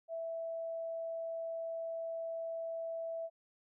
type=tone; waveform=sine; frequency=659.3 Hz; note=E5; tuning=in tune; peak=-37 dBFS; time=0.08-3.3 s; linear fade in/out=50 ms; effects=none